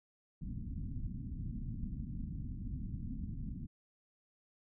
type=low-pass noise; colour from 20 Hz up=pink; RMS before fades=-41 dBFS; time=0.41-3.67 s; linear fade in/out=10 ms; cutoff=260 Hz; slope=48 dB/octave; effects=none